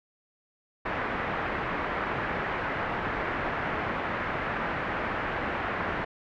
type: low-pass noise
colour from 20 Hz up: white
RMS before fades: -31 dBFS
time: 0.85-6.05 s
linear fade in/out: 10 ms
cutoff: 1900 Hz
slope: 24 dB/octave
effects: none